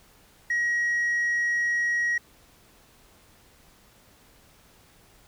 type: tone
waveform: sine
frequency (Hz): 1900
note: A#6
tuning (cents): +33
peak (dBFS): -20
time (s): 0.5-2.18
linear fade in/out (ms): 5
effects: tanh soft clip ceiling -21 dBFS + pink hiss -57 dBFS RMS until 5.27 s